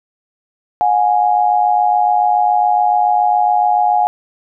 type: tone pair together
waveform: sine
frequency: 723.5 / 830.6 Hz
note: F#5 / G#5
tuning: -39 / 0 cents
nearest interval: major second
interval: 239 cents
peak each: -13 dBFS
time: 0.81-4.07 s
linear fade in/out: 0 ms
effects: none